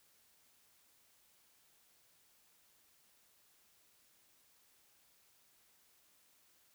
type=silence; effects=white hiss -70 dBFS RMS until 6.74 s